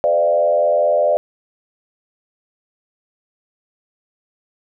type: tone with frequency modulation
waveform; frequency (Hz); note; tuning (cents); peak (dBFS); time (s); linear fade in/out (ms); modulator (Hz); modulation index
sine; 596; D5; +25; -12; 0.04-1.17; 0; 84.6; 0.97
effects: none